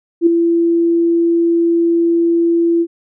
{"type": "tone with ADSR envelope", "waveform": "sine", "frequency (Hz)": 337.4, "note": "E4", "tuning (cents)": 40, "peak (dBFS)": -4, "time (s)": [0.21, 2.87], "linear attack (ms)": 56, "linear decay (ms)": 6, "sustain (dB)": -6, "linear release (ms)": 58, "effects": []}